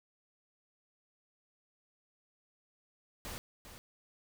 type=noise with echo; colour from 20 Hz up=pink; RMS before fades=-43 dBFS; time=3.25-3.38 s; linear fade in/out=0 ms; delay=400 ms; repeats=1; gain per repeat=-9 dB; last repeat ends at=3.78 s; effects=none